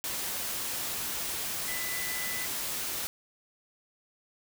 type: tone in noise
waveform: sine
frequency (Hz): 1997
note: B6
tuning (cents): +19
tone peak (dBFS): -37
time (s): 1.68-2.45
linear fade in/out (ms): 0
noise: white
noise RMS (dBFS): -34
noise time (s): 0.04-3.07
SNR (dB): -6
effects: none